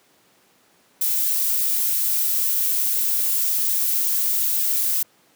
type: noise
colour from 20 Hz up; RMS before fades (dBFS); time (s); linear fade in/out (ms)
violet; -21; 1.01-5.03; 5
effects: pink hiss -58 dBFS RMS until 5.35 s + high-pass 200 Hz 12 dB/octave